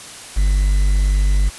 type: tone with quantisation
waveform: triangle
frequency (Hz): 49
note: G1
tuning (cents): 0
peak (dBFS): -10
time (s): 0.36-1.5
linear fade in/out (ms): 20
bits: 6
effects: white hiss -35 dBFS RMS until 1.58 s + resampled to 24000 Hz